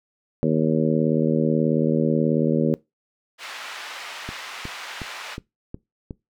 harmonic tone, 78.4 Hz, D#2, 14 cents sharp, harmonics 2 / 3 / 4 / 5 / 6 / 7, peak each -23 / -22 / -26 / -27 / -26 / -27 dBFS, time 0.43-2.74 s, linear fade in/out 0 ms
white band-pass noise, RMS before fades -36 dBFS, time 3.38-5.38 s, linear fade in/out 50 ms, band 780 to 2900 Hz, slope 12 dB/octave
click train, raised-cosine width 3 ms, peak -19 dBFS, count 6, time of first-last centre 4.29-6.108 s, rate 2.75 Hz
effects noise-tail reverb RT60 0.2 s tail -21 dB re dry

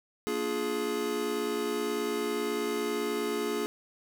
square chord, Bb dominant seventh, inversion none, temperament just, 233.1 / 291.4 / 349.6 / 419.5 Hz, Bb3 / D4 / F4 / Ab4, 0 / -13 / +2 / +17 cents, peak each -38 / -38 / -37 / -32 dBFS, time 0.27-3.66 s, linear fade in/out 0 ms, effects none

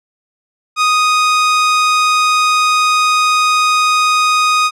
sawtooth tone, 1244.5 Hz, D#6, in tune, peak -6 dBFS, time 0.76-4.71 s, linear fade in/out 50 ms, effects low-pass 7000 Hz 12 dB/octave

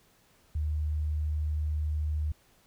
sine tone, 76.1 Hz, D#2, 38 cents flat, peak -27 dBFS, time 0.55-2.32 s, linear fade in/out 5 ms, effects pink hiss -64 dBFS RMS until 2.66 s

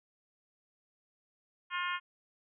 harmonic tone, 355.5 Hz, F4, 31 cents sharp, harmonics 3 / 4 / 5 / 6 / 7 / 8 / 9, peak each -36 / -38 / -40 / -42 / -43 / -44 / -45 dBFS, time 1.7-2 s, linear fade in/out 50 ms, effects none

